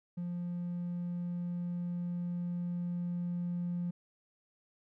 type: tone with level ramp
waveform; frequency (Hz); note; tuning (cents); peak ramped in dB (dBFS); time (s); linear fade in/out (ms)
triangle; 175.1; F3; +5; -32 to -29; 0.17-3.91; 10
effects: tanh soft clip ceiling -29 dBFS